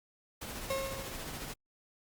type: noise with tremolo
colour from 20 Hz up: pink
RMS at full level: -40 dBFS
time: 0.41-1.54 s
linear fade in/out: 10 ms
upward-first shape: triangle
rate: 14 Hz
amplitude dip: 40%
type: tone with exponential decay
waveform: 35% pulse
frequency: 540 Hz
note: C#5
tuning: 45 cents flat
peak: -28 dBFS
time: 0.7-1.49 s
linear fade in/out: 5 ms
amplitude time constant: 170 ms
effects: Opus 48 kbps